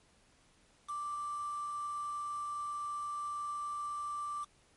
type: tone with quantisation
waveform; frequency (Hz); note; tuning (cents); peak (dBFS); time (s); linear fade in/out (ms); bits
sine; 1174.7; D6; 0; -36; 0.88-4.45; 20; 8
effects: pink hiss -67 dBFS RMS until 4.76 s + MP3 48 kbps